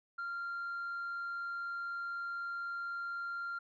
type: tone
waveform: sine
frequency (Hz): 1388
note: F6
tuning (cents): -11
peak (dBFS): -35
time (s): 0.18-3.59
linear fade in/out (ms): 10
effects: tanh soft clip ceiling -35 dBFS